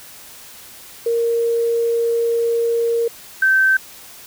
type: tone pair in turn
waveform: sine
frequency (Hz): 465.2 / 1549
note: A#4 / G6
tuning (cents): -4 / -21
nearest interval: octave + major sixth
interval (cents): 2083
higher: second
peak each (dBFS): -15 / -11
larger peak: second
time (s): 1.06-3.08 / 3.42-3.77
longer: first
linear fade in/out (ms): 5
effects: white hiss -40 dBFS RMS until 4.26 s